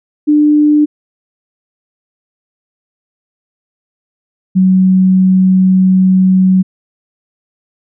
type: tone pair in turn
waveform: sine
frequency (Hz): 298.5 / 187.07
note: D4 / F#3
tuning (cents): +28 / +19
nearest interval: minor sixth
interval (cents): 809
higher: first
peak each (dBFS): -5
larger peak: neither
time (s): 0.27-0.86 / 4.55-6.63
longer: second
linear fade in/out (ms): 20
effects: none